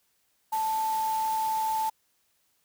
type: tone in noise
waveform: sine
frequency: 880 Hz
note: A5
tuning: in tune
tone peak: -25 dBFS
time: 0.52-1.9 s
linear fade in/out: 10 ms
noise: white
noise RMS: -41 dBFS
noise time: 0.52-1.9 s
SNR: +13 dB
effects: white hiss -71 dBFS RMS until 2.64 s